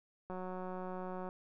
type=click train; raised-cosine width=1 ms; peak=-30 dBFS; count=183; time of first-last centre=0.3-1.289 s; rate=184 Hz; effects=none